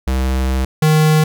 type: tone pair in turn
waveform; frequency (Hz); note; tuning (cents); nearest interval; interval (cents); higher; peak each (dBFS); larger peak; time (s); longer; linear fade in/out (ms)
square; 65.2 / 155.07; C2 / D#3; -5 / -6; octave + minor third; 1499; second; -15 / -10; second; 0.07-0.65 / 0.82-1.24; first; 5
effects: none